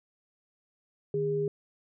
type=tone pair together; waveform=sine; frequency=152.75 / 407.8 Hz; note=D#3 / G#4; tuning=-32 / -32 cents; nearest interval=octave + perfect fourth; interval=1700 cents; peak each=-33 / -27 dBFS; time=1.14-1.48 s; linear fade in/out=2 ms; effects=none